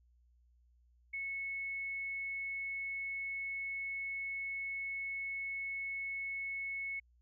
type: tone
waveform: sine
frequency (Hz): 2200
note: C#7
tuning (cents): -14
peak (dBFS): -37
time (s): 1.13-7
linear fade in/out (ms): 10
effects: added 60 Hz sine -65 dBFS peak until 7.21 s